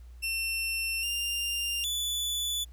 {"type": "tone with pitch steps", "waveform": "sawtooth", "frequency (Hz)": [2700, 2795, 3466], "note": ["E7", "F7", "A7"], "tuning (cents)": [41, 1, -27], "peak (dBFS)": -26, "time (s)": [0.22, 2.65], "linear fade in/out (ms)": 20, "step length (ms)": 810, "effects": ["added 60 Hz sine -45 dBFS peak until 2.72 s", "pink hiss -66 dBFS RMS until 2.72 s"]}